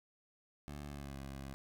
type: tone with pitch glide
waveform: 15% pulse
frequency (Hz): 72.5 to 68.04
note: D2 to C#2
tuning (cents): -22 to -32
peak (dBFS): -38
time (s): 0.68-1.54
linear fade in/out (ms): 0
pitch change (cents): -110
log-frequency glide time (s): 0.86-1.18
effects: none